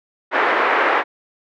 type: band-pass noise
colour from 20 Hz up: white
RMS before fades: -17 dBFS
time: 0.31-1.04 s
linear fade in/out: 50 ms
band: 360 to 1900 Hz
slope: 24 dB/octave
effects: none